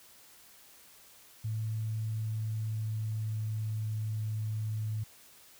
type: tone with pitch glide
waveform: sine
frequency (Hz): 110 to 108.42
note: A2 to A2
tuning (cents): 0 to -25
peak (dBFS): -31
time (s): 1.44-5.04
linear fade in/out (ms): 10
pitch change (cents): -25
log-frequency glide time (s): 1.92-3.98
effects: white hiss -57 dBFS RMS until 5.59 s